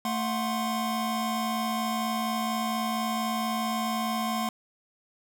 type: tone cluster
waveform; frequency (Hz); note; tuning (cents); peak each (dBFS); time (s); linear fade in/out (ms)
square; 223.2 / 734 / 1052; A3 / F#5 / C6; +25 / -14 / +9; -31 / -33 / -33; 0.05-4.49; 2
effects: none